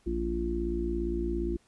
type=harmonic tone; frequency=57.4 Hz; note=A#1; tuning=26 cents flat; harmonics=1 / 3 / 4 / 5 / 6; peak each=-32 / -41 / -38 / -40 / -31 dBFS; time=0.06-1.57 s; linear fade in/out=10 ms; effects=pink hiss -66 dBFS RMS until 1.67 s + resampled to 24000 Hz